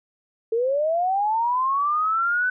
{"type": "linear sweep", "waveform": "sine", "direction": "up", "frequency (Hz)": [440, 1513], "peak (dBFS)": -19, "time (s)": [0.52, 2.5], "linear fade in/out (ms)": 5, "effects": []}